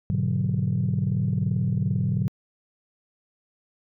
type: chord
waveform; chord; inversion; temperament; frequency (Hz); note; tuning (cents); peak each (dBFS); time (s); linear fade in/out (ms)
sine; G# half-diminished seventh; none; equal with one note detuned; 103.83 / 124.19 / 146.83 / 185; G#2 / B2 / D3 / F#3; 0 / +10 / 0 / 0; -26; 0.1-2.28; 0
effects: tanh soft clip ceiling -15 dBFS